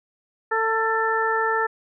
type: harmonic tone with a mistuned harmonic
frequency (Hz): 446.5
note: A4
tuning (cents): +25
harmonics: 1 / 2 / 3 / 4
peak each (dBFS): -25 / -25 / -25 / -25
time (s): 0.51-1.67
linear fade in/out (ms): 10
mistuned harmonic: 4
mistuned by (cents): -15
effects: none